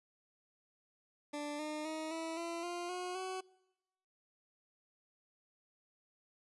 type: tone with pitch steps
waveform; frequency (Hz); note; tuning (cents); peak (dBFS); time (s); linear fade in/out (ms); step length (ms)
20% pulse; 293.7 / 304.1 / 314.8 / 325.9 / 337.4 / 349.3 / 361.6 / 374.3; D4 / D#4 / D#4 / E4 / E4 / F4 / F#4 / F#4; 0 / -40 / +20 / -20 / +40 / 0 / -40 / +20; -34; 1.33-3.41; 10; 260
effects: noise-tail reverb RT60 1.0 s tail -24 dB re dry + resampled to 24000 Hz